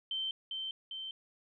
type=tone with echo; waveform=sine; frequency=3108 Hz; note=G7; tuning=16 cents flat; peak=-33 dBFS; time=0.11-0.31 s; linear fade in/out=2 ms; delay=400 ms; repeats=2; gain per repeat=-3 dB; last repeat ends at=1.11 s; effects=none